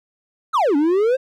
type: exponential two-way sweep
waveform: triangle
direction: down then up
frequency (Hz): 1392 to 277.2 to 539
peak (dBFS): -12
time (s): 0.53-1.17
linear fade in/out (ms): 20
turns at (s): 0.76
effects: none